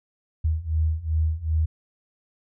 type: beating tone pair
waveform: sine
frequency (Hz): 77.78 / 80.38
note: D#2 / E2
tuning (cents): 0 / -43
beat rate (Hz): 2.6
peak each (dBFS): -25 / -23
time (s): 0.44-1.66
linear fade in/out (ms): 10
effects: none